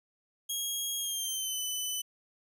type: tone with pitch glide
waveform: 15% pulse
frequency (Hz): 3279 to 3007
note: G#7 to F#7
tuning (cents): -23 to +27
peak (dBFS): -25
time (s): 0.49-2.02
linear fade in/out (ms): 10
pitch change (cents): -150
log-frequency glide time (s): 0.98-1.6
effects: none